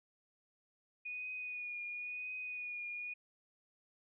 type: tone with vibrato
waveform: sine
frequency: 2465 Hz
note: D#7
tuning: 17 cents flat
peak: -40 dBFS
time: 1.05-3.14 s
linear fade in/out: 10 ms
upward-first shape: triangle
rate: 0.96 Hz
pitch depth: 31 cents each way
effects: none